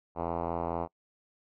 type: tone with low-pass filter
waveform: 5% pulse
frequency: 84.5 Hz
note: E2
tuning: 43 cents sharp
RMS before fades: -33 dBFS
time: 0.15-0.88 s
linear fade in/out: 50 ms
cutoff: 890 Hz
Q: 1.8
effects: noise-tail reverb RT60 0.1 s tail -26 dB re dry

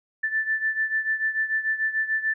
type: beating tone pair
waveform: sine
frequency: 1760 / 1766.8 Hz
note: A6 / A6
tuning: 0 / +7 cents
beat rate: 6.8 Hz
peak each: -24 / -28 dBFS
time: 0.23-2.34 s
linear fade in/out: 10 ms
effects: none

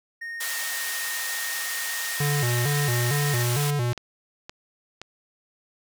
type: tone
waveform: triangle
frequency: 1851 Hz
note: A#6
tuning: 13 cents flat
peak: -30 dBFS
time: 0.21-3.44 s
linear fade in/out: 10 ms
type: band-pass noise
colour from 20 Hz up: white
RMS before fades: -31 dBFS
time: 0.4-3.71 s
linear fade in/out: 10 ms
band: 770 to 14000 Hz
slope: 12 dB/octave
type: tone with vibrato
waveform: square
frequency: 132.5 Hz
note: C3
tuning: 22 cents sharp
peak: -23 dBFS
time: 2.2-3.93 s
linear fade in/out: 5 ms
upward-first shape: square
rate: 2.2 Hz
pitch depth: 160 cents each way
type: clicks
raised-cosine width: 0.2 ms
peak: -20 dBFS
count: 5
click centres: 3.024 / 3.931 / 3.977 / 4.495 / 5.016 s
effects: none

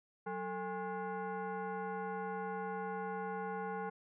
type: tone with frequency modulation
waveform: sine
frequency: 185 Hz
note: F#3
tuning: in tune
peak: -37 dBFS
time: 0.26-3.9 s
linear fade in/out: 10 ms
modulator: 630 Hz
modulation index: 1.7
effects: none

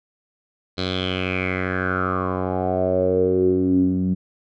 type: tone with low-pass filter sweep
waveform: 10% pulse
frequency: 92.5 Hz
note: F#2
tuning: in tune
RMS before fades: -21 dBFS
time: 0.77-4.15 s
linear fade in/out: 20 ms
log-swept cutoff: 4100 to 200 Hz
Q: 6.7
effects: none

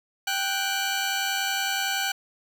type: tone pair together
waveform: 15% pulse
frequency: 784 / 1477.3 Hz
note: G5 / F#6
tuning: 0 / -3 cents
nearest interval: major seventh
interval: 1097 cents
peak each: -21 dBFS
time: 0.27-2.12 s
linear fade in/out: 5 ms
effects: none

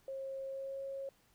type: tone with pitch glide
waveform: sine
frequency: 538 to 544.6 Hz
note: C5 to C#5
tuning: +48 to -31 cents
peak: -39 dBFS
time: 0.08-1.09 s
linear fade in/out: 2 ms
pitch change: +21 cents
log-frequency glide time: 0.46-0.81 s
effects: pink hiss -70 dBFS RMS until 1.34 s

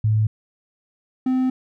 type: tone pair in turn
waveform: sine / triangle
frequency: 108.3 / 257.6 Hz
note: A2 / C4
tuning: -27 / -27 cents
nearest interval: octave + minor third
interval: 1500 cents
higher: second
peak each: -15 dBFS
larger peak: neither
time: 0.04-0.27 / 1.26-1.5 s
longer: second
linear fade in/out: 5 ms
effects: none

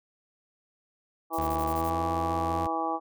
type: harmonic tone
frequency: 163.6 Hz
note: E3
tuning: 13 cents flat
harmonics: 2 / 3 / 4 / 5 / 6 / 7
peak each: -34 / -38 / -36 / -30 / -38 / -33 dBFS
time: 1.3-3 s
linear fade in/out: 50 ms
type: noise bursts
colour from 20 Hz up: violet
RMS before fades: -42 dBFS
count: 7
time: 1.33-1.898 s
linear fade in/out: 5 ms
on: 58 ms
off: 27 ms
type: tone with pitch glide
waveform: sawtooth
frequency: 76 to 85.8 Hz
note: D#2 to F2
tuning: -40 to -30 cents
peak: -29 dBFS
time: 1.38-2.67 s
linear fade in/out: 5 ms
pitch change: +210 cents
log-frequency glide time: 1.65-1.93 s
effects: none

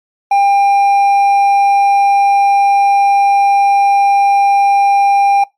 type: tone with hard clipping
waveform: triangle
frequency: 799 Hz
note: G5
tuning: 33 cents sharp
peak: -8 dBFS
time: 0.31-5.44 s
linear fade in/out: 5 ms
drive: 7 dB
effects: noise-tail reverb RT60 0.2 s tail -24 dB re dry + MP3 64 kbps

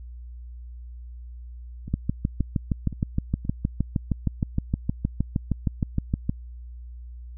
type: two click trains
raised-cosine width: 5 ms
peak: -22 / -10 dBFS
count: 4 / 29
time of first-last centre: 1.88-3.451 / 1.94-6.295 s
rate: 1.91 / 6.43 Hz
effects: added 60 Hz sine -37 dBFS peak until 7.37 s

